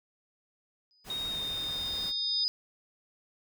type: tone with exponential growth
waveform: sine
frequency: 4978 Hz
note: D#8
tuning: in tune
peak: -25 dBFS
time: 0.91-2.48 s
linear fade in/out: 0 ms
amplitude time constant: 340 ms
type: noise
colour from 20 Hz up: pink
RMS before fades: -44 dBFS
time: 1.04-2.13 s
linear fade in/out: 50 ms
type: tone with pitch glide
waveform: sine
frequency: 3729 to 3667 Hz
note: A#7 to A#7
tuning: 0 to -29 cents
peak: -32 dBFS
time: 1.1-2.44 s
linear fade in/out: 2 ms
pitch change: -29 cents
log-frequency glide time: 1.31-1.39 s
effects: none